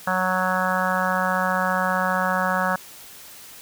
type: harmonic tone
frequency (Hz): 185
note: F#3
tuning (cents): 0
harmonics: 1 / 3 / 4 / 5 / 6 / 7 / 8 / 9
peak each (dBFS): -28 / -28 / -28 / -28 / -28 / -28 / -28 / -28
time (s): 0.07-2.76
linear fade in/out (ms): 5
effects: white hiss -43 dBFS RMS until 3.61 s